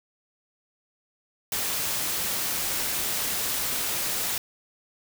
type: noise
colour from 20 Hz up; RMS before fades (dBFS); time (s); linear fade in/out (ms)
white; -28; 1.52-4.38; 2
effects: none